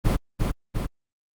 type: noise with echo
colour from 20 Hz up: brown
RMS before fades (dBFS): -19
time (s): 0.04-0.17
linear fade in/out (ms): 20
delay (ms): 350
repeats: 2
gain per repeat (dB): -3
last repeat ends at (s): 0.87
effects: Opus 32 kbps